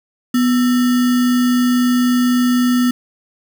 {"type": "tone with sample-and-hold", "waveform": "sine", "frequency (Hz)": 246.9, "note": "B3", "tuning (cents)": 0, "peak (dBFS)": -11, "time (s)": [0.34, 2.91], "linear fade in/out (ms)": 5, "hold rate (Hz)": 1575, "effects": []}